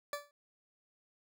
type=tone with exponential decay; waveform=20% pulse; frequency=580 Hz; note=D5; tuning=22 cents flat; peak=-28 dBFS; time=0.13-0.31 s; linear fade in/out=1 ms; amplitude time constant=39 ms; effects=none